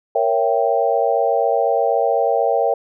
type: chord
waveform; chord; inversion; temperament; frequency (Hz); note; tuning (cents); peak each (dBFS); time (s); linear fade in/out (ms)
sine; A# diminished seventh; none; equal with one note detuned; 466.2 / 554.4 / 668.1 / 784; A#4 / C#5 / E5 / G5; 0 / 0 / +23 / 0; -20; 0.15-2.74; 5
effects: none